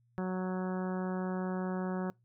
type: harmonic tone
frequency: 185 Hz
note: F#3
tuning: in tune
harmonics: 1 / 2 / 3 / 4 / 5 / 6 / 7 / 8 / 9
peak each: -33 / -39 / -43 / -45 / -47 / -49 / -50 / -51 / -52 dBFS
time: 0.18-2.1 s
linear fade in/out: 0 ms
effects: noise-tail reverb RT60 0.2 s tail -26 dB re dry + added 119 Hz sine -67 dBFS peak until 2.24 s